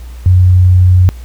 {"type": "tone", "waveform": "sine", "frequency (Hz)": 91.2, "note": "F#2", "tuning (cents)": -24, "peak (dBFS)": -3, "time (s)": [0.26, 1.09], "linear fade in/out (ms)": 0, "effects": ["added 60 Hz sine -25 dBFS peak until 1.24 s", "pink hiss -42 dBFS RMS until 1.24 s"]}